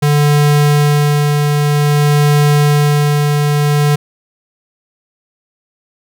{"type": "tone with tremolo", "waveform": "square", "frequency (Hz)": 146.83, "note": "D3", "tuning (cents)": 0, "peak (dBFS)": -8, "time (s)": [0.02, 3.96], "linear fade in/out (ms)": 10, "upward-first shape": "sine", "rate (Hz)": 0.52, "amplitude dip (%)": 30, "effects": []}